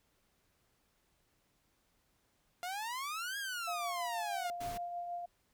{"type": "exponential two-way sweep", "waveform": "sawtooth", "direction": "up then down", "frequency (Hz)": [695, 1661.2, 695], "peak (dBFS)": -34, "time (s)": [2.63, 4.5], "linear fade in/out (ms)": 0, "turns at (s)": 3.38}
{"type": "tone with tremolo", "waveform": "sine", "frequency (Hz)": 699, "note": "F5", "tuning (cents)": 1, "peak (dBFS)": -36, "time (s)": [3.67, 5.26], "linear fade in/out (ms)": 10, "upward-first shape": "triangle", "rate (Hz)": 6.3, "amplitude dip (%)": 40}
{"type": "noise", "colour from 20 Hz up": "pink", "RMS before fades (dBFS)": -46, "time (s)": [4.6, 4.78], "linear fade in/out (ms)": 10}
{"effects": ["pink hiss -75 dBFS RMS until 5.53 s"]}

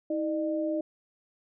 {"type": "tone pair together", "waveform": "sine", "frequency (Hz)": [320.1, 605], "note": ["D#4", "D#5"], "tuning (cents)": [49, -49], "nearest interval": "major seventh", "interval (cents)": 1102, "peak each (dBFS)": [-29, -30], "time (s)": [0.1, 0.81], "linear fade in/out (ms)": 5, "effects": []}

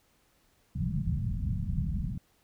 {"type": "low-pass noise", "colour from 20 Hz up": "white", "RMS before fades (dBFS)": -31, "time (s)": [0.75, 2.18], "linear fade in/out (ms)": 5, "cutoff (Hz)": 190, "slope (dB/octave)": 48, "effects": ["pink hiss -68 dBFS RMS until 2.43 s"]}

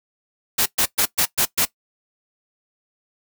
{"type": "noise bursts", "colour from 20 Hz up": "white", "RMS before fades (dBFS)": -18, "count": 6, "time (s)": [0.58, 1.654], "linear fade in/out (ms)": 10, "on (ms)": 79, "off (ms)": 120, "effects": ["noise-tail reverb RT60 0.1 s tail -18 dB re dry"]}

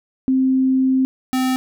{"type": "tone pair in turn", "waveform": ["sine", "square"], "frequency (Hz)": [262, 258.2], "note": ["C4", "C4"], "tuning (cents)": [2, -23], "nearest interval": "unison", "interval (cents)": 25, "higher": "first", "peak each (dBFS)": [-13, -17], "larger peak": "first", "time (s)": [[0.28, 1.05], [1.33, 1.56]], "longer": "first", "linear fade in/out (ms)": 0, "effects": []}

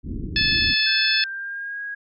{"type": "low-pass noise", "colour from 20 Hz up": "pink", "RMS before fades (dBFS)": -29, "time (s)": [0.03, 0.75], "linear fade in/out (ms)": 50, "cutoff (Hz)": 350, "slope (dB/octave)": 48}
{"type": "harmonic tone", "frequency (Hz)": 868, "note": "A5", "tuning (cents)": -24, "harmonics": [2, 3, 4, 5, 6], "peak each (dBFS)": [-24, -24, -24, -24, -24], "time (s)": [0.36, 1.24], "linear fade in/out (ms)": 2}
{"type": "tone with pitch glide", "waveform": "sine", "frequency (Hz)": [1569, 1646.1], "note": ["G6", "G#6"], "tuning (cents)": [1, -16], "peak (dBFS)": -28, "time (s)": [0.86, 1.95], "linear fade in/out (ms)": 10, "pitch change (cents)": 83, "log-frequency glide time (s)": [1.21, 1.82]}
{"effects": []}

